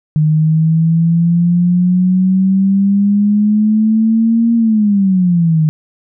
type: exponential two-way sweep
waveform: sine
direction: up then down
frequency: 152.6 to 233.1 to 152.6 Hz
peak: -8 dBFS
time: 0.16-5.69 s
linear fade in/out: 0 ms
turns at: 4.55 s
effects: none